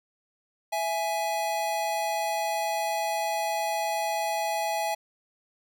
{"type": "tone pair together", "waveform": "square", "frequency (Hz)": [663, 834.5], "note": ["E5", "G#5"], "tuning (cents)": [10, 8], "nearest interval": "major third", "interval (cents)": 398, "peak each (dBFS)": [-31, -29], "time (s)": [0.72, 4.95], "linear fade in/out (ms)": 10, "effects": []}